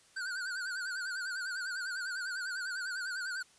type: tone with vibrato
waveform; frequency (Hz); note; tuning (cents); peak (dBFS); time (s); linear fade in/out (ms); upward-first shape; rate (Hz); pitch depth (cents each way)
square; 1494; F#6; +16; -36; 0.16-3.43; 10; sine; 10; 95
effects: white hiss -63 dBFS RMS until 3.58 s + resampled to 22050 Hz